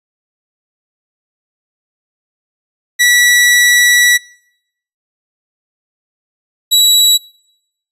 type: tone pair in turn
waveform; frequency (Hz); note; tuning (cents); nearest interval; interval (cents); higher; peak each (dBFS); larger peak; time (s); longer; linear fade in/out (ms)
sawtooth; 1948 / 3905; B6 / B7; -24 / -20; octave; 1204; second; -3; neither; 2.99-4.18 / 6.71-7.18; first; 20
effects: noise-tail reverb RT60 0.8 s tail -26 dB re dry + resampled to 32000 Hz